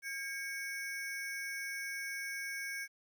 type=ring-modulated tone; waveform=square; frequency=1923 Hz; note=B6; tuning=47 cents flat; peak=-36 dBFS; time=0.02-2.88 s; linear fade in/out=50 ms; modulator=305 Hz; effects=12-bit